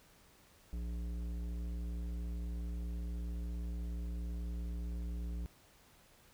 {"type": "tone with tanh clipping", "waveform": "triangle", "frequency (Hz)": 58.5, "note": "A#1", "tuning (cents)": 7, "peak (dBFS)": -39, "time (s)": [0.73, 5.46], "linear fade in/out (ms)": 0, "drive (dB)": 17, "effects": ["pink hiss -64 dBFS RMS until 6.33 s"]}